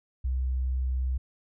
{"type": "tone", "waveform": "sine", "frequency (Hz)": 64.1, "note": "C2", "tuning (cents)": -35, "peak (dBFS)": -25, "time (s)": [0.24, 1.18], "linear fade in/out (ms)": 10, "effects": []}